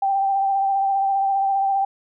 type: tone with vibrato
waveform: sine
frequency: 784 Hz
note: G5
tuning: in tune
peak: -17 dBFS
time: 0.02-1.85 s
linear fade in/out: 5 ms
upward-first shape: triangle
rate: 15 Hz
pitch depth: 28 cents each way
effects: none